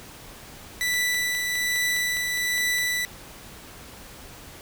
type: tone with tremolo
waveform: sawtooth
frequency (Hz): 1975.5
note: B6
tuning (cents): 0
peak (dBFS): -18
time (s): 0.81-3.05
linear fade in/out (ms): 0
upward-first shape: triangle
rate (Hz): 1.2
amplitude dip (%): 35
type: click train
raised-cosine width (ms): 0.2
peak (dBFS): -21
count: 10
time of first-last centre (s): 0.94-2.784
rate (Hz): 4.88
effects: pink hiss -44 dBFS RMS until 4.61 s